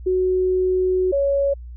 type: tone pair in turn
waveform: sine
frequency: 370 / 557.9 Hz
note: F#4 / C#5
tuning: 0 / +11 cents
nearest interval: perfect fifth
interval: 711 cents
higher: second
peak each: -16 dBFS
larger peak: neither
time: 0.06-1.12 / 1.12-1.54 s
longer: first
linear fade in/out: 10 ms
effects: added 60 Hz sine -33 dBFS peak until 1.76 s